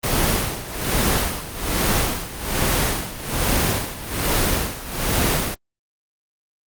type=noise with tremolo; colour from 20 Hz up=pink; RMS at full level=-18 dBFS; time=0.03-5.55 s; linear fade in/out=10 ms; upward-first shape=sine; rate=1.2 Hz; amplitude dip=80%; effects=Opus 24 kbps